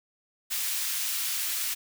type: high-pass noise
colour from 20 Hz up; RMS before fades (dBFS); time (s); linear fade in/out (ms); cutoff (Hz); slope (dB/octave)
white; -30; 0.5-1.75; 20; 1700; 12
effects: none